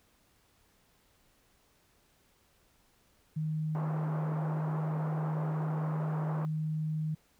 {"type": "tone", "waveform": "sine", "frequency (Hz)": 155.56, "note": "D#3", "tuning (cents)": 0, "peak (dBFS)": -30, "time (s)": [3.36, 7.15], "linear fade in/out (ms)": 10}
{"type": "band-pass noise", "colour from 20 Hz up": "white", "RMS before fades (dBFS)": -42, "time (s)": [3.75, 6.45], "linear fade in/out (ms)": 0, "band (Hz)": [230, 1100], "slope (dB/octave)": 24}
{"effects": ["pink hiss -68 dBFS RMS until 7.39 s"]}